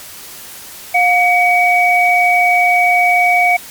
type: tone pair together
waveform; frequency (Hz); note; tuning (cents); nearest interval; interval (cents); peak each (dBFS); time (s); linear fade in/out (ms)
sine; 713 / 2262; F5 / C#7; +36 / +34; octave + minor sixth; 1998; -11; 0.94-3.57; 10
effects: white hiss -33 dBFS RMS until 3.7 s + MP3 96 kbps